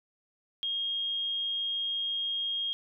sine tone, 3247 Hz, G#7, 40 cents flat, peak -29 dBFS, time 0.63-2.73 s, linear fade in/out 0 ms, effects none

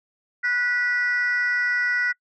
sine tone pair together, 1471 / 1955.1 Hz, F#6 / B6, -11 / -18 cents, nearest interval perfect fourth, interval 493 cents, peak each -21 dBFS, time 0.43-2.13 s, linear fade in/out 20 ms, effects noise-tail reverb RT60 0.1 s tail -26 dB re dry + tanh soft clip ceiling -16 dBFS

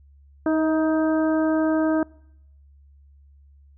harmonic tone with a mistuned harmonic, 314.4 Hz, D#4, 18 cents sharp, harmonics 1 / 2 / 3 / 4 / 5, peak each -19 / -25 / -33 / -34 / -34 dBFS, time 0.46-2.03 s, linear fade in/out 2 ms, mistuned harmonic 2, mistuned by +17 cents, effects noise-tail reverb RT60 0.8 s tail -25 dB re dry + added 70 Hz sine -49 dBFS peak until 3.77 s

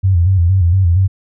sine tone with vibrato, 90.4 Hz, F#2, 40 cents flat, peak -8 dBFS, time 0.03-1.08 s, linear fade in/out 20 ms, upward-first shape square, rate 4.3 Hz, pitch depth 95 cents each way, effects none

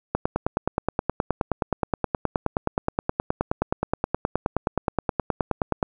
click train, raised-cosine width 1 ms, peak -7 dBFS, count 55, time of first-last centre 0.15-5.828 s, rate 9.51 Hz, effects none

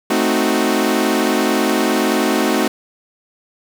sawtooth chord, A diminished seventh, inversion none, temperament equal, 220 / 261.6 / 311.1 / 370 Hz, A3 / C4 / Eb4 / Gb4, 0 / 0 / 0 / 0 cents, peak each -16 dBFS, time 0.1-2.68 s, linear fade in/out 5 ms, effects 7-bit

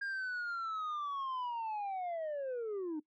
sine linear sweep, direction down, 1622 to 293.7 Hz, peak -33 dBFS, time 0.01-3 s, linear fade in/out 10 ms, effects noise-tail reverb RT60 0.1 s tail -20 dB re dry + tanh soft clip ceiling -35 dBFS

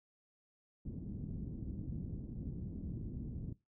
white low-pass noise, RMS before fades -43 dBFS, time 0.85-3.53 s, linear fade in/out 5 ms, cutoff 240 Hz, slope 24 dB/octave, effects noise-tail reverb RT60 0.2 s tail -18 dB re dry

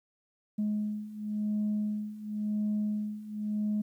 sine beating tone pair, 210 / 210.94 Hz, G#3 / G#3, +19 / +27 cents, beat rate 0.94 Hz, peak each -33 / -30 dBFS, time 0.58-3.82 s, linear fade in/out 10 ms, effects tanh soft clip ceiling -24 dBFS + 11-bit

